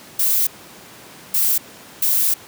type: noise bursts at uneven times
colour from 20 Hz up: violet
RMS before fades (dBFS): -17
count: 3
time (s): 0.19-0.47 / 1.34-1.58 / 2.02-2.34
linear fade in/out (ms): 5
effects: pink hiss -41 dBFS RMS until 2.47 s + high-pass 150 Hz 12 dB/octave